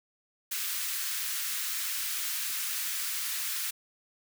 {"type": "high-pass noise", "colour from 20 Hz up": "white", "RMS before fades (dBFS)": -33, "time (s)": [0.51, 3.71], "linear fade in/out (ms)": 10, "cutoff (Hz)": 1300, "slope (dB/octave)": 24, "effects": []}